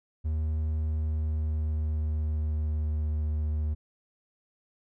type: tone with pitch glide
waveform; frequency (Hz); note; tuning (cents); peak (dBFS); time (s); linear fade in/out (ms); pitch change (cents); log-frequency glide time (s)
triangle; 77.78 to 76.22; D#2 to D#2; 0 to -35; -24; 0.24-3.75; 20; -35; 0.73-3.18
effects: none